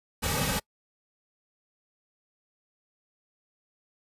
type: noise with comb filter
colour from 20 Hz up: pink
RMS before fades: -28 dBFS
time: 0.22-0.6 s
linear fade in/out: 20 ms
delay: 2.9 ms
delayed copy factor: -0.95
effects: noise-tail reverb RT60 0.1 s tail -26 dB re dry + resampled to 32000 Hz